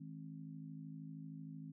harmonic tone, 53 Hz, G#1, 36 cents sharp, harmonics 3 / 4 / 5, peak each -49 / -55 / -52 dBFS, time 0-1.72 s, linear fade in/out 10 ms, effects none

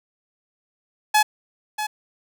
sawtooth tone with echo, 850 Hz, G#5, 40 cents sharp, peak -10 dBFS, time 1.14-1.23 s, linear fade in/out 10 ms, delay 640 ms, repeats 1, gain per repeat -10 dB, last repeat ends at 1.87 s, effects none

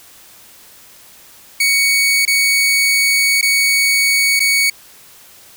sawtooth tone with dropouts, 2234 Hz, C#7, 13 cents sharp, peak -8 dBFS, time 1.6-4.7 s, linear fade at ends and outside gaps 5 ms, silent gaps 2.253-2.276 / 3.413-3.426 / 4.395-4.402 s, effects white hiss -43 dBFS RMS until 5.56 s

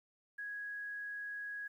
sine tone, 1661.2 Hz, G#6, in tune, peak -40 dBFS, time 0.38-1.68 s, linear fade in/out 10 ms, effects 12-bit

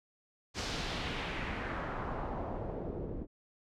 pink noise with low-pass filter sweep, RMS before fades -38 dBFS, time 0.54-3.27 s, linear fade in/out 50 ms, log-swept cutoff 5700 to 340 Hz, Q 1.6, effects none

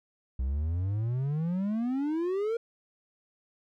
triangle exponential sweep, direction up, 61.74 to 472.2 Hz, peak -25 dBFS, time 0.39-2.57 s, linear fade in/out 5 ms, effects none

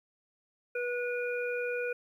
harmonic tone, 487 Hz, B4, 24 cents flat, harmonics 1 / 3 / 5, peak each -32 / -37 / -39 dBFS, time 0.75-1.93 s, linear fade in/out 5 ms, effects 11-bit

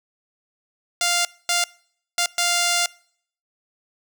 5% pulse tone bursts at uneven times, 698.5 Hz, F5, in tune, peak -7 dBFS, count 4, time 1.01-1.25 / 1.49-1.64 / 2.18-2.26 / 2.38-2.86 s, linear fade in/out 2 ms, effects noise-tail reverb RT60 0.6 s tail -24 dB re dry

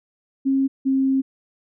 sine tone pair in turn, 270 / 267.4 Hz, C#4 / C4, -45 / +38 cents, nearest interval unison, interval 17 cents, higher first, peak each -16 dBFS, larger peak neither, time 0.45-0.68 / 0.85-1.22 s, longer second, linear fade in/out 20 ms, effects none

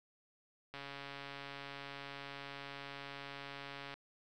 click train, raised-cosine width 0.3 ms, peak -30 dBFS, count 449, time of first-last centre 0.74-3.94 s, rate 140 Hz, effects none

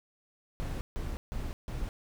brown noise bursts, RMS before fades -35 dBFS, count 4, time 0.6-1.89 s, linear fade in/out 0 ms, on 210 ms, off 150 ms, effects none

